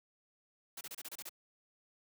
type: noise bursts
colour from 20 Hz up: white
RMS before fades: -45 dBFS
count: 8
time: 0.77-1.293 s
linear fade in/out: 5 ms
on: 40 ms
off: 29 ms
effects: high-pass 150 Hz 12 dB/octave